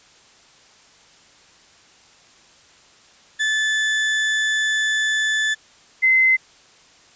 35% pulse / sine tone pair in turn, 1741 / 2058 Hz, A6 / C7, -19 / -29 cents, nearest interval minor third, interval 290 cents, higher second, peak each -16 / -12 dBFS, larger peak second, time 3.39-5.55 / 6.02-6.37 s, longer first, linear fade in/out 20 ms, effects white hiss -51 dBFS RMS until 7.15 s + resampled to 16000 Hz

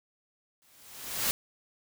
white noise with exponential growth, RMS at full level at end -26 dBFS, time 0.62-1.31 s, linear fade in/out 0 ms, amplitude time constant 150 ms, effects none

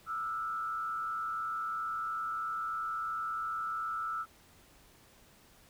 sine tone with frequency modulation, 1318.5 Hz, E6, in tune, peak -33 dBFS, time 0.06-4.26 s, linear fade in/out 50 ms, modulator 100 Hz, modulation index 0.69, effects pink hiss -61 dBFS RMS until 5.69 s

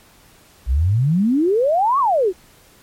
sine exponential two-way sweep, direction up then down, 57 to 1167 to 339.1 Hz, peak -13 dBFS, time 0.66-2.33 s, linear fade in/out 50 ms, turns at 1.99 s, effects pink hiss -50 dBFS RMS until 2.82 s + MP3 64 kbps

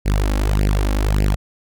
sawtooth tone with flanger, 50.7 Hz, G#1, 41 cents flat, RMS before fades -17 dBFS, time 0.05-1.36 s, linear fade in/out 20 ms, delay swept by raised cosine 0.4 to 3.7 ms, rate 1.7 Hz, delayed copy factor +0.85, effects none

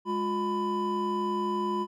triangle tone cluster, 207.3 / 356.5 / 998 Hz, G#3 / F4 / B5, -3 / +36 / +18 cents, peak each -31 / -29 / -28 dBFS, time 0.05-1.87 s, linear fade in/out 50 ms, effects none

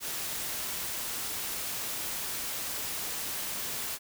white noise, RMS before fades -35 dBFS, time 0-3.99 s, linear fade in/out 50 ms, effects none

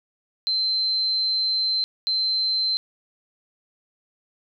sine tone bursts at uneven times, 4100 Hz, C8, 36 cents flat, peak -20 dBFS, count 2, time 0.47-1.84 / 2.07-2.77 s, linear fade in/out 0 ms, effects none

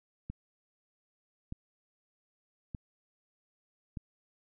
click train, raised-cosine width 5 ms, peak -26 dBFS, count 4, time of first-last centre 0.3-3.972 s, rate 0.817 Hz, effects none

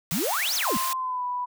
white high-pass noise, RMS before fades -30 dBFS, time 0.11-0.93 s, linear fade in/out 0 ms, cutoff 610 Hz, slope 96 dB/octave
sine exponential two-way sweep, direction up then down, 147.8 to 6645 to 177.8 Hz, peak -25 dBFS, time 0.12-0.77 s, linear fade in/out 0 ms, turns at 0.55 s
sine tone with pitch glide, 1046.5 to 987.8 Hz, C6 to B5, 0 to 0 cents, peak -26 dBFS, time 0.65-1.46 s, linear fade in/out 20 ms, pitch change -100 cents, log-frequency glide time 0.92-1.24 s
effects none

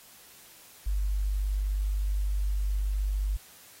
sine tone, 49.68 Hz, G1, 24 cents sharp, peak -25 dBFS, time 0.86-3.37 s, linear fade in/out 10 ms, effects white hiss -53 dBFS RMS until 3.8 s + AAC 48 kbps

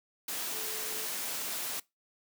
sine tone in noise, 435.8 Hz, A4, 17 cents flat, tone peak -46 dBFS, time 0.52-1.06 s, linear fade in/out 5 ms, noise white, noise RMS -36 dBFS, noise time 0.28-1.8 s, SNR -13 dB, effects noise-tail reverb RT60 0.2 s tail -22 dB re dry + high-pass 200 Hz 12 dB/octave

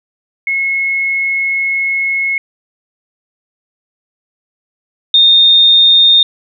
sine tone pair in turn, 2177 / 3661 Hz, C#7 / A#7, -32 / -32 cents, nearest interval major sixth, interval 900 cents, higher second, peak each -12 / -4 dBFS, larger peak second, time 0.47-2.38 / 5.14-6.23 s, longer first, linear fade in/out 2 ms, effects none

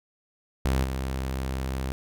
sawtooth tone with level steps, 65.8 Hz, C2, 10 cents sharp, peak -18 / -24 dBFS, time 0.65-1.92 s, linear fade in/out 0 ms, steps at 0.83 s, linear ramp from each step 20 ms, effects none

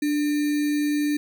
sine tone with sample-and-hold, 294.7 Hz, D4, 6 cents sharp, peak -20 dBFS, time 0.02-1.17 s, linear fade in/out 5 ms, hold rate 2100 Hz, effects none

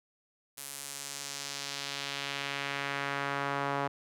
sawtooth tone with band-pass filter sweep, 140.3 Hz, C#3, 21 cents sharp, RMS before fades -36 dBFS, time 0.57-3.88 s, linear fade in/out 10 ms, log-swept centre 11000 to 960 Hz, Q 1.2, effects none

